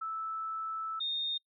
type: tone pair in turn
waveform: sine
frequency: 1314 / 3674 Hz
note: E6 / A#7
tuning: -6 / -26 cents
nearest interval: octave + tritone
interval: 1780 cents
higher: second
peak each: -34 / -31 dBFS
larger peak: second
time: 0.01-1 / 1-1.38 s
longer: first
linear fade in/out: 10 ms
effects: noise-tail reverb RT60 0.1 s tail -24 dB re dry